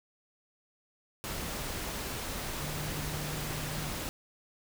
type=tone in noise; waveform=sine; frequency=150.3 Hz; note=D3; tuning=40 cents sharp; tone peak=-39 dBFS; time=2.62-3.89 s; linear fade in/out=0 ms; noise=pink; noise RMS=-37 dBFS; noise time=1.24-4.09 s; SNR=-5 dB; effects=none